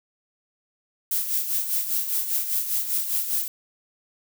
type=noise with tremolo; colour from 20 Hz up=violet; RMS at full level=-23 dBFS; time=1.11-3.48 s; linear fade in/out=2 ms; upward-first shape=sine; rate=5 Hz; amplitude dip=60%; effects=none